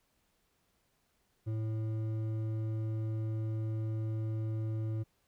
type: tone with hard clipping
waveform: sine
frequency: 110 Hz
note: A2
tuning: in tune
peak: -34 dBFS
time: 1.46-5.04 s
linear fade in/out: 20 ms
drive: 8 dB
effects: pink hiss -75 dBFS RMS until 5.27 s